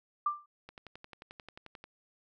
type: tone with exponential decay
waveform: sine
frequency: 1184 Hz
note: D6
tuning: 14 cents sharp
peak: -24 dBFS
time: 0.26-0.46 s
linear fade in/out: 5 ms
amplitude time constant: 43 ms
type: click train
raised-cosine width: 0.3 ms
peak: -31 dBFS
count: 14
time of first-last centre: 0.69-1.84 s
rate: 11.3 Hz
effects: none